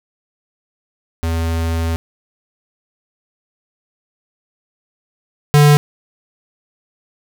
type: tone pair in turn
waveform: square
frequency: 82.41 / 146.84 Hz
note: E2 / D3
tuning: 0 / 0 cents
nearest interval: minor seventh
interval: 1000 cents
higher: second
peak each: -17 / -7 dBFS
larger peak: second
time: 1.23-1.96 / 5.54-5.77 s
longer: first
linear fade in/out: 0 ms
effects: none